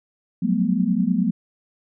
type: tone cluster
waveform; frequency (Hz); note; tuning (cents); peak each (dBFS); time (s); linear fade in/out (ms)
sine; 180.3 / 190.5 / 216.4 / 245.2; F#3 / G3 / A3 / B3; -45 / -49 / -29 / -12; -23; 0.42-1.31; 10
effects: none